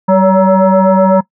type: tone with frequency modulation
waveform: sine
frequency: 185 Hz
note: F#3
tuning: in tune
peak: -5 dBFS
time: 0.08-1.21 s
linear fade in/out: 10 ms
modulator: 378 Hz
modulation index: 2.2
effects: noise-tail reverb RT60 0.1 s tail -21 dB re dry